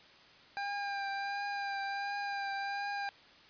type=tone with vibrato; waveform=25% pulse; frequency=800 Hz; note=G5; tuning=35 cents sharp; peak=-31 dBFS; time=0.57-3.09 s; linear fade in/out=0 ms; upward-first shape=triangle; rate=1.4 Hz; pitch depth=25 cents each way; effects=white hiss -58 dBFS RMS until 3.49 s + resampled to 11025 Hz